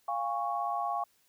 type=chord; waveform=sine; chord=Db major; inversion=first; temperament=equal with one note detuned; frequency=698.5 / 815.4 / 1108.7 Hz; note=F5 / Ab5 / Db6; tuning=0 / -32 / 0 cents; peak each=-34 dBFS; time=0.08-1.04 s; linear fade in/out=5 ms; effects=white hiss -69 dBFS RMS until 1.28 s